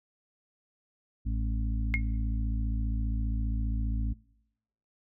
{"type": "harmonic tone", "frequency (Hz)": 55, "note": "A1", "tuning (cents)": 0, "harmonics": [1, 2, 4, 5], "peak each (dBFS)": [-28, -35, -40, -43], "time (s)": [1.25, 4.14], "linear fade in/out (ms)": 20}
{"type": "tone with exponential decay", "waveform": "sine", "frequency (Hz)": 2151, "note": "C7", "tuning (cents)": 47, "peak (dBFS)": -21, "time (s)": [1.94, 2.02], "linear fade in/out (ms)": 0, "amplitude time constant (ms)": 16}
{"effects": ["noise-tail reverb RT60 0.9 s tail -25 dB re dry"]}